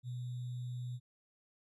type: tone with sample-and-hold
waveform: sine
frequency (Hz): 123.47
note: B2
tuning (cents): 0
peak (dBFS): -38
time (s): 0.03-1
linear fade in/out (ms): 50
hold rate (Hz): 3675
effects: resampled to 24000 Hz